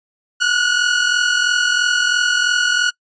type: tone pair together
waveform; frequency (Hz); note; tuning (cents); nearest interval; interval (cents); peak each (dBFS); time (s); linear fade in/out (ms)
sawtooth; 1437 / 1480; F6 / F#6; +49 / 0; minor second; 51; -13; 0.4-2.91; 20
effects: noise-tail reverb RT60 0.1 s tail -26 dB re dry + resampled to 16000 Hz